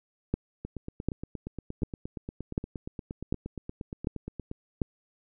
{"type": "two click trains", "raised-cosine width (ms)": 3, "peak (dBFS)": [-23, -13], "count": [34, 7], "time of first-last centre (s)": [[0.65, 4.514], [0.34, 4.818]], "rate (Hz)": [8.54, 1.34], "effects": []}